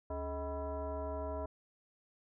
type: tone with frequency modulation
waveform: sine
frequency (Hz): 279.7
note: C#4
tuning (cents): +16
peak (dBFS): -36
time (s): 0.1-1.46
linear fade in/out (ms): 5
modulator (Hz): 353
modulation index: 1.9
effects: none